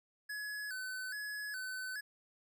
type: tone with vibrato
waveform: square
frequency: 1600 Hz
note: G6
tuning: 35 cents sharp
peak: -40 dBFS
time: 0.29-2.01 s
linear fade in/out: 10 ms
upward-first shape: square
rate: 1.2 Hz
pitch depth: 95 cents each way
effects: none